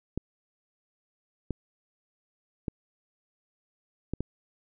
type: clicks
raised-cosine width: 3 ms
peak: -17 dBFS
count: 5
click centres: 0.176 / 1.507 / 2.682 / 4.136 / 4.206 s
effects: none